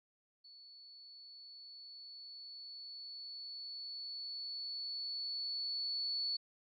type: tone with level ramp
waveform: sine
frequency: 4435 Hz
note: C#8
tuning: in tune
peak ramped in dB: -55 to -34 dBFS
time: 0.44-6.37 s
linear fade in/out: 10 ms
effects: none